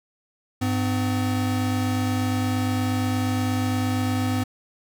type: tone pair together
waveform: square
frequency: 101.1 / 254.8 Hz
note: G#2 / C4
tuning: -46 / -46 cents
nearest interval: octave + major third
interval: 1600 cents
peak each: -25 dBFS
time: 0.61-4.44 s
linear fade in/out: 10 ms
effects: none